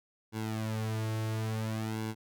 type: tone with flanger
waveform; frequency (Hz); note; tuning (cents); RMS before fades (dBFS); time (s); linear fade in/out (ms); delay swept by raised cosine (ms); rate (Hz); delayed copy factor
sawtooth; 110; A2; 0; -34; 0.32-2.15; 50; 1.6 to 4.1; 0.58; -0.9
effects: none